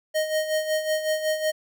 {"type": "tone with tremolo", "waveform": "square", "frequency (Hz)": 622.3, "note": "D#5", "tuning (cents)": 0, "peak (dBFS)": -21, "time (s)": [0.14, 1.52], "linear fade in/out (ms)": 20, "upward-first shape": "sine", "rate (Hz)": 5.4, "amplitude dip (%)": 65, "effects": []}